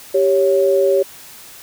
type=tone pair together; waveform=sine; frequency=392 / 554.4 Hz; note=G4 / C#5; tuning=0 / 0 cents; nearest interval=tritone; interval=600 cents; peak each=-14 dBFS; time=0.14-1.03 s; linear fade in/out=10 ms; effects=white hiss -39 dBFS RMS until 1.62 s